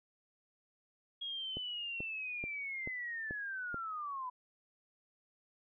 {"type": "linear sweep", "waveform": "sine", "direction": "down", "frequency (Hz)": [3300, 986], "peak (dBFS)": -38, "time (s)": [1.21, 4.3], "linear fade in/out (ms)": 10}
{"type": "click train", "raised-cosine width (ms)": 2, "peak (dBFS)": -29, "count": 6, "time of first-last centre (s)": [1.57, 3.744], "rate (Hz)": 2.3}
{"effects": []}